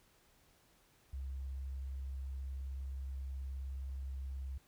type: tone with vibrato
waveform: sine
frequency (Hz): 66.9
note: C2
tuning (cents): +39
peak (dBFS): -39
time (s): 1.13-4.58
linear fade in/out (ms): 5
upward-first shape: sine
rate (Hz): 19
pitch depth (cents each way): 27
effects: pink hiss -69 dBFS RMS until 4.67 s